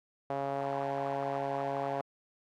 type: tone with band-pass filter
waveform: sawtooth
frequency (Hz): 138.59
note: C#3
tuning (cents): 0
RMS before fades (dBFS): -34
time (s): 0.3-2.01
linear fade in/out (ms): 0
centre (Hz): 680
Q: 2.7
effects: AAC 48 kbps